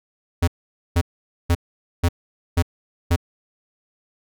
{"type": "tone bursts", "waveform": "square", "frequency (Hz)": 86, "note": "F2", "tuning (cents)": -26, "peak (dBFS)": -15, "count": 6, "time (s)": [0.42, 3.162], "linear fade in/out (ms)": 10, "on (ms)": 57, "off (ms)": 480, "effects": []}